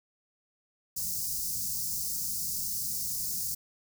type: band-stop noise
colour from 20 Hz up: white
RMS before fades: -33 dBFS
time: 0.96-3.55 s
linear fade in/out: 10 ms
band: 210 to 4800 Hz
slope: 48 dB/octave
effects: none